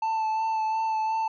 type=tone with vibrato; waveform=triangle; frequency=882 Hz; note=A5; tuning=4 cents sharp; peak=-22 dBFS; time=0.02-1.28 s; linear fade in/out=5 ms; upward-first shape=sine; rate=2.8 Hz; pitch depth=18 cents each way; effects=resampled to 16000 Hz